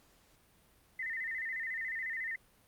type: tone with vibrato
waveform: sine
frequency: 1924 Hz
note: B6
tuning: 46 cents flat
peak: -35 dBFS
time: 0.99-2.36 s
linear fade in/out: 5 ms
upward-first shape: square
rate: 14 Hz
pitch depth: 93 cents each way
effects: pink hiss -66 dBFS RMS until 2.67 s + Opus 48 kbps